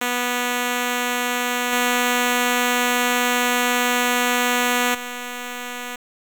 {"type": "tone with level steps", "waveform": "5% pulse", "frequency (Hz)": 245.3, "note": "B3", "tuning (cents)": -12, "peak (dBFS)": [-9, -6, -17], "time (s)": [0.01, 5.96], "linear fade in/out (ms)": 5, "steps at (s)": [1.72, 4.94], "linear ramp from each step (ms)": 10, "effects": ["7-bit"]}